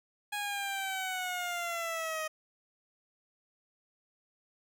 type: linear sweep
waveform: 15% pulse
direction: down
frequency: 830.6 to 622.3 Hz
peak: -27 dBFS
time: 0.32-2.28 s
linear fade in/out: 10 ms
effects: none

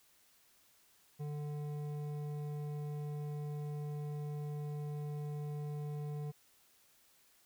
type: tone with hard clipping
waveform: triangle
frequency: 147.8 Hz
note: D3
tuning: 11 cents sharp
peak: -40 dBFS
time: 1.19-6.32 s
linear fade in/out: 20 ms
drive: 14 dB
effects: white hiss -68 dBFS RMS until 7.45 s

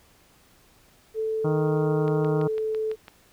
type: tone with pitch glide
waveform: sine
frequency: 440 to 436.5 Hz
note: A4 to A4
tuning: 0 to -14 cents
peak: -24 dBFS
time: 1.14-2.96 s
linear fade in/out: 50 ms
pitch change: -14 cents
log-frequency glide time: 1.28-2.74 s
type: harmonic tone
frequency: 155.56 Hz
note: D#3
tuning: in tune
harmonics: 1 / 2 / 3 / 4 / 5 / 6 / 7 / 8 / 9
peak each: -24 / -30 / -34 / -36 / -38 / -40 / -41 / -42 / -43 dBFS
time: 1.44-2.48 s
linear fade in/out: 10 ms
type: click train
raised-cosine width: 0.3 ms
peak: -25 dBFS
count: 7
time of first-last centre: 2.08-3.082 s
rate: 5.99 Hz
effects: pink hiss -58 dBFS RMS until 3.32 s

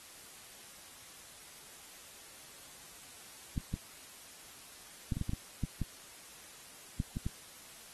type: clicks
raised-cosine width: 5 ms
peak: -22 dBFS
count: 12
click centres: 3.578 / 3.74 / 5.122 / 5.169 / 5.213 / 5.294 / 5.334 / 5.637 / 5.817 / 7.001 / 7.169 / 7.265 s
effects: white hiss -53 dBFS RMS until 7.93 s + AAC 32 kbps

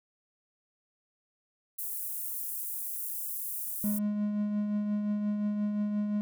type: high-pass noise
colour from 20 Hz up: pink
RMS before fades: -36 dBFS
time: 1.78-3.99 s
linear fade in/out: 10 ms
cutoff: 11000 Hz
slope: 24 dB/octave
type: tone with tremolo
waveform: triangle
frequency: 208.1 Hz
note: G#3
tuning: 4 cents sharp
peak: -24 dBFS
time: 3.84-6.21 s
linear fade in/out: 0 ms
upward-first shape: triangle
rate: 5.7 Hz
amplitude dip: 40%
effects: none

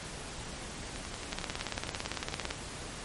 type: two click trains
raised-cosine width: 0.2 ms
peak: -22 / -15 dBFS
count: 18 / 22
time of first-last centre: 0.96-2.505 / 1.33-2.51 s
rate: 11 / 17.8 Hz
effects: pink hiss -42 dBFS RMS until 3.04 s + MP3 48 kbps

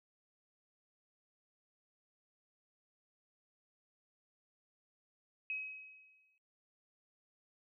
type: tone with exponential decay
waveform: sine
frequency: 2546 Hz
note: D#7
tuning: 39 cents sharp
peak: -35 dBFS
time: 5.5-6.38 s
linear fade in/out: 1 ms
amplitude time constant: 190 ms
effects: noise-tail reverb RT60 0.6 s tail -22 dB re dry

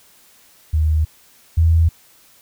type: tone pair in turn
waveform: sine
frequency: 77.78 / 82.02 Hz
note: D#2 / E2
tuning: 0 / -8 cents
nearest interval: minor second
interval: 92 cents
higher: second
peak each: -13 / -10 dBFS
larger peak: second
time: 0.73-1.05 / 1.57-1.89 s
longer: neither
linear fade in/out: 10 ms
effects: white hiss -51 dBFS RMS until 2.41 s

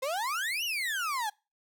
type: exponential two-way sweep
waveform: 35% pulse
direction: up then down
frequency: 505 to 3005 to 804 Hz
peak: -28 dBFS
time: 0.02-1.3 s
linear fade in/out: 10 ms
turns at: 0.64 s
effects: noise-tail reverb RT60 0.3 s tail -26 dB re dry

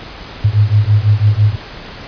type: beating tone pair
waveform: sine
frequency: 101.9 / 107.9 Hz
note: G#2 / A2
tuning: -32 / -33 cents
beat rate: 6 Hz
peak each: -11 dBFS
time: 0.44-1.56 s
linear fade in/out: 10 ms
effects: pink hiss -31 dBFS RMS until 2.07 s + resampled to 11025 Hz

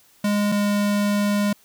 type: tone pair in turn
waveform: square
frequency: 205.9 / 204.9 Hz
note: G#3 / G#3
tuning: -15 / -23 cents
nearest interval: unison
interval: 8 cents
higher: first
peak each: -19 dBFS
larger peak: neither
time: 0.24-0.52 / 0.52-1.53 s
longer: second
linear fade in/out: 5 ms
effects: white hiss -56 dBFS RMS until 1.64 s

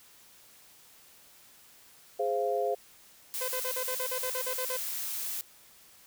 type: chord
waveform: sine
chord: F minor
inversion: first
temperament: equal with one note detuned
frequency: 415.3 / 523.3 / 689.6 Hz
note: Ab4 / C5 / F5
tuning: 0 / 0 / -22 cents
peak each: -31 dBFS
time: 2.19-2.75 s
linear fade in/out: 10 ms
type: noise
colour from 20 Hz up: blue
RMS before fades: -35 dBFS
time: 3.34-5.41 s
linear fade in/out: 0 ms
type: tone bursts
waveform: sawtooth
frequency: 510 Hz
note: C5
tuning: 44 cents flat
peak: -29 dBFS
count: 12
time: 3.41-4.769 s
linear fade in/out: 5 ms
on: 72 ms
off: 45 ms
effects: white hiss -57 dBFS RMS until 6.06 s

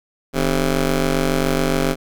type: ring-modulated tone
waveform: 15% pulse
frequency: 138.59 Hz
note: C#3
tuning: in tune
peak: -7 dBFS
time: 0.33-1.96 s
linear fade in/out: 50 ms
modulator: 115 Hz
effects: none

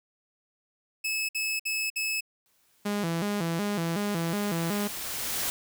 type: tone bursts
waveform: sawtooth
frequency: 2595 Hz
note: E7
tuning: 28 cents flat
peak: -24 dBFS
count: 4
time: 1.04-2.208 s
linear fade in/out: 10 ms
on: 250 ms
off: 56 ms
type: noise with exponential growth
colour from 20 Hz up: white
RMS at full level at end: -29 dBFS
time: 2.46-5.5 s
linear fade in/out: 0 ms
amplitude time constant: 660 ms
type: tone with vibrato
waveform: sawtooth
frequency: 185 Hz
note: F#3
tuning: in tune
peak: -23 dBFS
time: 2.85-4.88 s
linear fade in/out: 10 ms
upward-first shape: square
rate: 2.7 Hz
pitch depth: 180 cents each way
effects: none

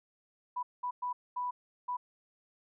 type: tone bursts at uneven times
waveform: sine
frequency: 987.8 Hz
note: B5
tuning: in tune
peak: -32 dBFS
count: 5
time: 0.56-0.63 / 0.83-0.91 / 1.02-1.13 / 1.36-1.51 / 1.88-1.97 s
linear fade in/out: 10 ms
effects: none

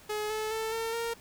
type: tone with pitch steps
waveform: sawtooth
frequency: 423.4 / 433 / 442.9 / 453 / 463.3 Hz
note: G#4 / A4 / A4 / A#4 / A#4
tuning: +33 / -28 / +11 / -50 / -11 cents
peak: -27 dBFS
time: 0.09-1.14 s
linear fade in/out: 10 ms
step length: 210 ms
effects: pink hiss -54 dBFS RMS until 1.2 s

